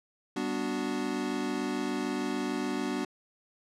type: chord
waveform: square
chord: G major seventh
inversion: none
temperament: equal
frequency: 196 / 246.9 / 293.7 / 370 Hz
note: G3 / B3 / D4 / F#4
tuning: 0 / 0 / 0 / 0 cents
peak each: -39 / -35 / -35 / -37 dBFS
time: 0.36-3.05 s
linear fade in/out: 5 ms
effects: low-pass 8000 Hz 12 dB/octave